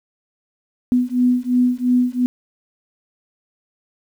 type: beating tone pair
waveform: sine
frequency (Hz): 246.9 / 249.8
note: B3 / B3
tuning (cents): 0 / +20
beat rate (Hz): 2.9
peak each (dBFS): -17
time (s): 0.92-2.26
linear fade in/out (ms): 0
effects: 8-bit